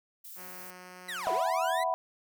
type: noise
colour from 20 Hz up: violet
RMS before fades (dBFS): -46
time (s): 0.24-0.71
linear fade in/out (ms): 10
type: tone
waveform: 5% pulse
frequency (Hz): 181.8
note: F#3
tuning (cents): -30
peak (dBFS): -35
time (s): 0.35-1.41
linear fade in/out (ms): 50
type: linear two-way sweep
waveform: 30% pulse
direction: down then up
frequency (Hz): 2048 to 329.6 to 2048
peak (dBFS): -32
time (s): 1.08-1.84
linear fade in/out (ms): 10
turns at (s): 1.32
type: chord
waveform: sine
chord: E suspended second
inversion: none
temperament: just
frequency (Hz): 659.3 / 741.7 / 988.9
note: E5 / F#5 / B5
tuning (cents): 0 / +4 / +2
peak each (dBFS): -31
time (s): 1.27-1.94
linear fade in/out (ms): 0
effects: none